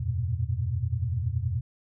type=tone cluster; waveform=sine; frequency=82.4 / 94.1 / 114.5 / 124 Hz; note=E2 / F#2 / A#2 / B2; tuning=0 / +30 / -31 / +7 cents; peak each=-31 dBFS; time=0-1.61 s; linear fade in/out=10 ms; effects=none